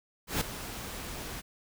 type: noise with ADSR envelope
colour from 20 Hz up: pink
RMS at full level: -28 dBFS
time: 0.27-1.42 s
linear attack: 140 ms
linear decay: 6 ms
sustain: -12 dB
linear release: 27 ms
effects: none